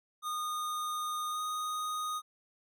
square tone with pitch glide, 1228 to 1241.6 Hz, D#6 to D#6, -23 to -4 cents, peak -34 dBFS, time 0.22-2.22 s, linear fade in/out 50 ms, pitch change +19 cents, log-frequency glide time 1.3-1.4 s, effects none

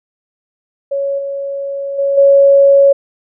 sine tone with level steps, 556 Hz, C#5, 5 cents sharp, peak -14 / -18 / -11 / -4 dBFS, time 0.91-2.93 s, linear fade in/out 10 ms, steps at 1.18 / 1.98 / 2.17 s, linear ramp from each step 10 ms, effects none

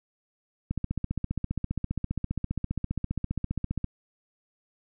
click train, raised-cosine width 5 ms, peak -16 dBFS, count 48, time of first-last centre 0.71-3.843 s, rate 15 Hz, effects none

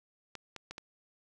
clicks, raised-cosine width 0.2 ms, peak -25 dBFS, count 4, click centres 0.353 / 0.563 / 0.71 / 0.781 s, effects none

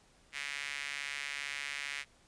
sawtooth tone with high-pass filter, 142.3 Hz, C#3, 46 cents sharp, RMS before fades -40 dBFS, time 0.32-2.05 s, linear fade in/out 50 ms, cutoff 2100 Hz, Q 3, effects pink hiss -65 dBFS RMS until 2.27 s + resampled to 22050 Hz

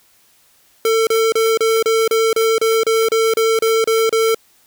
square tone bursts, 448.2 Hz, A4, 32 cents sharp, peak -13 dBFS, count 14, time 0.85-4.346 s, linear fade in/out 2 ms, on 220 ms, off 32 ms, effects white hiss -54 dBFS RMS until 4.66 s

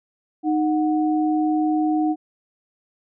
sine tone pair together, 309 / 735 Hz, D#4 / F#5, -12 / -12 cents, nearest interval octave + minor third, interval 1500 cents, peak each -18 / -25 dBFS, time 0.43-2.16 s, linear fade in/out 50 ms, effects none

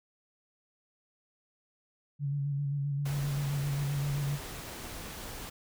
sine tone with vibrato, 141.7 Hz, C#3, 38 cents sharp, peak -29 dBFS, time 2.19-4.39 s, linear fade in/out 50 ms, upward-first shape square, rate 7.6 Hz, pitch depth 27 cents each way
pink noise, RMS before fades -42 dBFS, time 3.05-5.5 s, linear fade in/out 10 ms
effects none

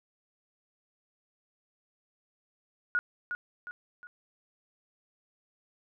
sine tone with echo, 1450 Hz, F#6, 35 cents flat, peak -24 dBFS, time 2.95-2.99 s, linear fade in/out 0 ms, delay 360 ms, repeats 3, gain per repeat -7 dB, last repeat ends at 4.07 s, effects none

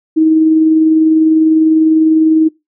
sine tone with tremolo, 316.8 Hz, D#4, 31 cents sharp, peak -4 dBFS, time 0.16-2.49 s, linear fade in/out 20 ms, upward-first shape triangle, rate 20 Hz, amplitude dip 35%, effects noise-tail reverb RT60 0.2 s tail -22 dB re dry

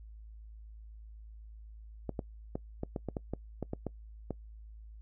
clicks, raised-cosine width 2 ms, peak -21 dBFS, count 12, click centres 2.093 / 2.192 / 2.555 / 2.834 / 2.962 / 3.087 / 3.168 / 3.336 / 3.627 / 3.734 / 3.867 / 4.307 s, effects noise-tail reverb RT60 0.1 s tail -23 dB re dry + added 54 Hz sine -47 dBFS peak until 5.01 s

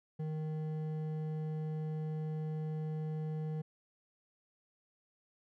triangle tone with hard clipping, 155.56 Hz, D#3, in tune, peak -37 dBFS, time 0.19-3.62 s, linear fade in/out 10 ms, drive 12 dB, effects none

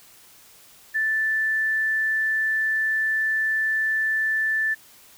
sine tone, 1760 Hz, A6, in tune, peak -20 dBFS, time 0.94-4.75 s, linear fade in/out 20 ms, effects white hiss -51 dBFS RMS until 5.17 s

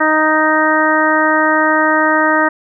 harmonic tone, 311.1 Hz, D#4, in tune, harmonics 1 / 2 / 3 / 4 / 5 / 6, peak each -17 / -17 / -17 / -17 / -17 / -17 dBFS, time 0-2.49 s, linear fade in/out 10 ms, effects none

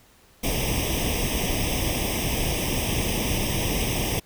pink noise with comb filter, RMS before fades -25 dBFS, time 0.43-4.2 s, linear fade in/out 10 ms, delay 0.35 ms, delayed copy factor +1, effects pink hiss -56 dBFS RMS until 4.25 s

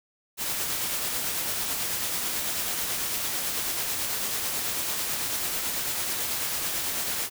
white noise with tremolo, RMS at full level -28 dBFS, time 0.37-7.3 s, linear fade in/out 50 ms, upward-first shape triangle, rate 9.1 Hz, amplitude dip 30%, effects none

